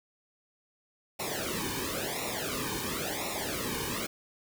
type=noise with flanger; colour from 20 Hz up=pink; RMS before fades=-34 dBFS; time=1.19-4.07 s; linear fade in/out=10 ms; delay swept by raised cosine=0.63 to 1.52 ms; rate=0.96 Hz; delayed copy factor=-1; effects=none